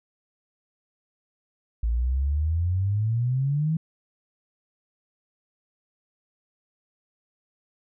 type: exponential sweep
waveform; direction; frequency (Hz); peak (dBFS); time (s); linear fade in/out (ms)
sine; up; 54.9 to 163.6; -21; 1.83-3.77; 5
effects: none